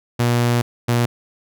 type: tone pair in turn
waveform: sawtooth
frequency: 120 / 119.42 Hz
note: B2 / A#2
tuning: -49 / +42 cents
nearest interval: unison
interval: 9 cents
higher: first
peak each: -11 dBFS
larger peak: neither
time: 0.19-0.62 / 0.88-1.06 s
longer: first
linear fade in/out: 10 ms
effects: none